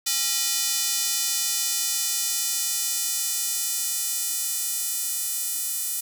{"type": "tone with high-pass filter sweep", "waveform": "square", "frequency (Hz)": 272.8, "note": "C#4", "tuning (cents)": -28, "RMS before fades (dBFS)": -26, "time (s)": [0.06, 6.01], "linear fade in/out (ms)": 10, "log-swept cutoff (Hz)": [4900, 9300], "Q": 0.97, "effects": []}